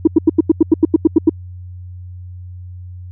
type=tone bursts; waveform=sine; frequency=321.3 Hz; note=E4; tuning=44 cents flat; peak=-3 dBFS; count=12; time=0.05-1.295 s; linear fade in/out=5 ms; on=24 ms; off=87 ms; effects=tanh soft clip ceiling 0 dBFS + added 90 Hz sine -29 dBFS peak until 3.11 s